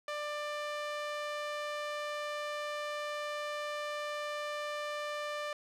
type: tone with band-pass filter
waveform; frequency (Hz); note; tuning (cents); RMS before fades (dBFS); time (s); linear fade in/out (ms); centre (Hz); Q
sawtooth; 593; D5; +17; -38; 0.08-5.53; 2; 1600; 0.54
effects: none